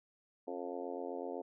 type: harmonic tone with a mistuned harmonic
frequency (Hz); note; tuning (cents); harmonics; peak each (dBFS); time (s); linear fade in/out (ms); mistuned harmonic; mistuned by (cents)
88; F2; +14; 3 / 4 / 5 / 6 / 7 / 8 / 9 / 10; -46 / -46 / -44 / -45 / -50 / -47 / -59 / -53; 0.47-1.42; 10; 3; +44
effects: none